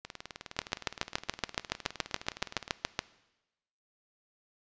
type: two click trains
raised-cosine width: 0.2 ms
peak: -23 / -10 dBFS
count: 52 / 18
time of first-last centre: 0.05-2.679 / 0.59-2.991 s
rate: 19.4 / 7.08 Hz
effects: noise-tail reverb RT60 1.0 s tail -19 dB re dry + resampled to 16000 Hz